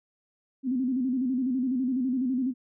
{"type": "tone with vibrato", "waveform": "sine", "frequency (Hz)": 255.8, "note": "C4", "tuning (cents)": -39, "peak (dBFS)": -24, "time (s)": [0.63, 2.54], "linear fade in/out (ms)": 50, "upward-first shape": "square", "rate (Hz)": 12, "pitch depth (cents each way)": 74, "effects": []}